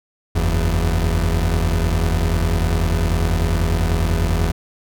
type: tone pair together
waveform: 30% pulse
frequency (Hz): 46.25 / 82.41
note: F#1 / E2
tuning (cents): 0 / 0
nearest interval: minor seventh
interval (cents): 1000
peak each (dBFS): -16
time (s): 0.35-4.52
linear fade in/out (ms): 10
effects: none